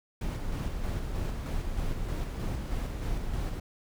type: noise with tremolo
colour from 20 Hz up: brown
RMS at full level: -31 dBFS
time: 0.21-3.6 s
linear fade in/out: 5 ms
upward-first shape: square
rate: 3.2 Hz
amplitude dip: 30%
effects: none